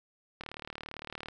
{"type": "click train", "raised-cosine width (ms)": 0.3, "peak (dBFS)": -24, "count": 34, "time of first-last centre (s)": [0.41, 1.285], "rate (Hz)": 37.7, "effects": []}